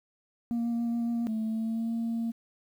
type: tone with vibrato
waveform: sine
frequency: 234.4 Hz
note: A#3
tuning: 10 cents sharp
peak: -24 dBFS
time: 0.51-1.27 s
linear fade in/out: 0 ms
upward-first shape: sine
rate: 7.1 Hz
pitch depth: 11 cents each way
type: tone with pitch glide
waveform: sine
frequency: 220 to 229.9 Hz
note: A3 to A#3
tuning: 0 to -24 cents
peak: -26 dBFS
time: 1.27-2.32 s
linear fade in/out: 20 ms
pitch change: +76 cents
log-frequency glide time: 1.44-1.93 s
effects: tanh soft clip ceiling -26 dBFS + 10-bit